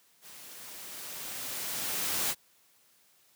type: noise with level ramp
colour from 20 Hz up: white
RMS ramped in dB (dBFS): -50 to -29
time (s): 0.21-2.35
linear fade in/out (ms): 50
effects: white hiss -65 dBFS RMS until 3.35 s + high-pass 100 Hz 12 dB/octave